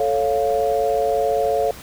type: chord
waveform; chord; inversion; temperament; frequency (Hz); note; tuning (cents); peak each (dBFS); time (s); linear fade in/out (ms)
sine; A augmented; none; equal; 440 / 554.4 / 698.5; A4 / C#5 / E#5; 0 / 0 / 0; -21; 0-1.71; 2
effects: added 60 Hz sine -43 dBFS peak until 1.82 s + pink hiss -39 dBFS RMS until 1.82 s